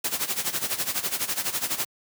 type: noise with tremolo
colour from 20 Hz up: white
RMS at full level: -25 dBFS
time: 0.04-1.85 s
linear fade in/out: 5 ms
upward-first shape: sine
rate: 12 Hz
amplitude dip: 80%
effects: high-pass 100 Hz 12 dB/octave